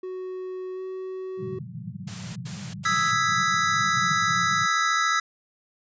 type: tone with pitch glide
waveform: triangle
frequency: 370.9 to 375.2 Hz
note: F#4 to F#4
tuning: +4 to +24 cents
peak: -29 dBFS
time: 0.03-1.59 s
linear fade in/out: 5 ms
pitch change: +20 cents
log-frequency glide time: 0.74-0.8 s
type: band-pass noise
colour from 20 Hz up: white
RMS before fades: -36 dBFS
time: 1.37-4.67 s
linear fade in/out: 50 ms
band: 100 to 200 Hz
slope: 96 dB/octave
type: noise bursts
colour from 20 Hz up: white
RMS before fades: -39 dBFS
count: 3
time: 2.07-3.12 s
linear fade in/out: 10 ms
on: 290 ms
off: 90 ms
type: chord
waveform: square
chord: E major seventh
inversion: third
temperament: equal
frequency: 1244.5 / 1318.5 / 1661.2 / 1975.5 Hz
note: D#6 / E6 / G#6 / B6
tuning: 0 / 0 / 0 / 0 cents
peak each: -30 / -24 / -29 / -28 dBFS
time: 2.85-5.2 s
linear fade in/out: 5 ms
effects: resampled to 16000 Hz